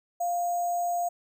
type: tone with sample-and-hold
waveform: sine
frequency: 698.5 Hz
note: F5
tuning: in tune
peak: -25 dBFS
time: 0.2-1.09 s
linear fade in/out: 10 ms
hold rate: 7350 Hz
effects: none